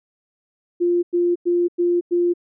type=tone bursts; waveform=sine; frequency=349.2 Hz; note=F4; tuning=in tune; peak=-15 dBFS; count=5; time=0.8-2.338 s; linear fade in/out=20 ms; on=230 ms; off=97 ms; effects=none